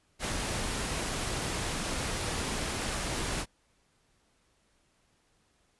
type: noise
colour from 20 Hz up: pink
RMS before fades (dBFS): -33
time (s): 0.19-3.46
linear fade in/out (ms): 50
effects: pink hiss -70 dBFS RMS until 5.79 s + resampled to 24000 Hz